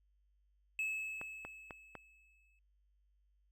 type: tone with exponential decay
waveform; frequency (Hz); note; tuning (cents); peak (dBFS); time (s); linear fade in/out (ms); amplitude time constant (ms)
triangle; 2594; E7; -28; -32; 0.79-2.59; 1; 390
type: clicks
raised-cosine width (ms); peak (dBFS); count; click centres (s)
0.5; -30; 4; 1.214 / 1.45 / 1.708 / 1.953
effects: added 50 Hz sine -70 dBFS peak until 3.51 s